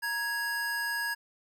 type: tone pair together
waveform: square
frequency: 932.3 / 1661.2 Hz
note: A#5 / G#6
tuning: 0 / 0 cents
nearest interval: minor seventh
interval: 1000 cents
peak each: -39 / -31 dBFS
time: 0.02-1.15 s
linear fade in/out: 20 ms
effects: none